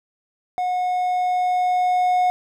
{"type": "tone with level ramp", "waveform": "triangle", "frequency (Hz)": 727, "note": "F#5", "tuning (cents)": -31, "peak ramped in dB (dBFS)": [-18, -13], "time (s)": [0.58, 2.3], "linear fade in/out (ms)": 0, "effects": []}